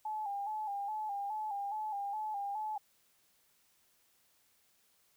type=tone with vibrato; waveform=sine; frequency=830.6 Hz; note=G#5; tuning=in tune; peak=-35 dBFS; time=0.05-2.78 s; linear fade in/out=5 ms; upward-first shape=square; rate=2.4 Hz; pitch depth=60 cents each way; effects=white hiss -71 dBFS RMS until 5.16 s